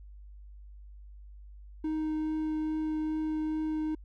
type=tone with vibrato; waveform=triangle; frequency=311.1 Hz; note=D#4; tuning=in tune; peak=-27 dBFS; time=1.84-3.95 s; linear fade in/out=5 ms; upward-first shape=triangle; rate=2.4 Hz; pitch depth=8 cents each way; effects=added 50 Hz sine -46 dBFS peak until 4.04 s